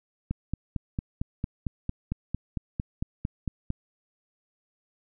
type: click train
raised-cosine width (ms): 5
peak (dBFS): -16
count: 16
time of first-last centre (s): 0.31-3.704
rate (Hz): 4.42
effects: none